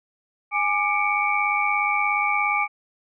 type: tone cluster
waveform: sine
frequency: 826 / 1189 / 2241 / 2338 Hz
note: G#5 / D6 / C#7 / D7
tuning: -10 / +21 / +18 / -8 cents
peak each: -25 dBFS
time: 0.51-2.68 s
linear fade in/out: 50 ms
effects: none